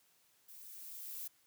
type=noise with level ramp; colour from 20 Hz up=violet; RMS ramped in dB=-55 to -43 dBFS; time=0.48-1.28 s; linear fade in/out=10 ms; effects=white hiss -71 dBFS RMS until 1.46 s + high-pass 80 Hz 12 dB/octave